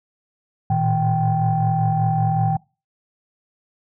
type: tone cluster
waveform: sine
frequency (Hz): 110.5 / 115.7 / 158.9 / 779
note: A2 / A#2 / D#3 / G5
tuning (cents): +8 / -13 / +37 / -11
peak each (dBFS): -27 / -21 / -20 / -20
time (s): 0.7-2.57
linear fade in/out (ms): 5
effects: noise-tail reverb RT60 0.3 s tail -23 dB re dry + tanh soft clip ceiling -9 dBFS